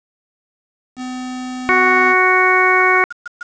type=tone; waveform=square; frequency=253.5 Hz; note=B3; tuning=45 cents sharp; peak=-24 dBFS; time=0.96-2.15 s; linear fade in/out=50 ms
type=harmonic tone; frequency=370 Hz; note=F#4; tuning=in tune; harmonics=1 / 2 / 3 / 4 / 5 / 6; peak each=-18 / -20 / -16 / -18 / -19 / -15 dBFS; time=1.69-3.04 s; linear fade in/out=0 ms
type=tone bursts; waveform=sine; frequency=1423 Hz; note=F6; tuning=32 cents sharp; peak=-24 dBFS; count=5; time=2.8-3.43 s; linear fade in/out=5 ms; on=22 ms; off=130 ms
effects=resampled to 16000 Hz + 7-bit